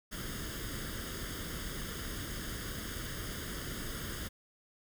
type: noise with comb filter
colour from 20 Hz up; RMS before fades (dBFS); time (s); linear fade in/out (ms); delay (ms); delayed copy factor
pink; -40; 0.11-4.29; 20; 0.6; +0.75
effects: none